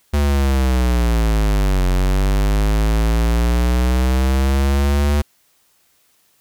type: linear two-way sweep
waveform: square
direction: down then up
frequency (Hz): 73.42 to 45.31 to 73.42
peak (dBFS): -14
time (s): 0.13-5.22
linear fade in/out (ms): 10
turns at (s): 1.87
effects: white hiss -59 dBFS RMS until 6.4 s